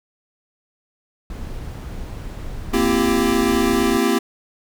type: noise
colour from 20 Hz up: brown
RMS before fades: -30 dBFS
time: 1.3-3.97 s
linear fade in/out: 2 ms
type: chord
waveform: square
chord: C dominant seventh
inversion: third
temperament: equal with one note detuned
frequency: 233.1 / 261.6 / 337.1 / 392 Hz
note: Bb3 / C4 / E4 / G4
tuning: 0 / 0 / +39 / 0 cents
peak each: -22 dBFS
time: 2.73-4.19 s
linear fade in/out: 10 ms
effects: none